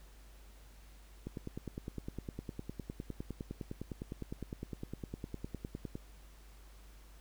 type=click train; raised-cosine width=3 ms; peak=-27 dBFS; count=47; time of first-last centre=1.27-5.954 s; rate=9.82 Hz; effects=added 50 Hz sine -54 dBFS peak until 7.2 s + pink hiss -63 dBFS RMS until 7.2 s